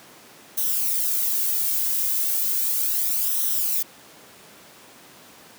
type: noise with flanger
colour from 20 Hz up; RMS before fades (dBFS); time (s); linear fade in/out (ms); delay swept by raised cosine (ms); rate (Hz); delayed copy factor
violet; -23; 0.57-3.83; 10; 0.42 to 2.22; 0.35; -0.6
effects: pink hiss -47 dBFS RMS until 5.58 s + high-pass 200 Hz 12 dB/octave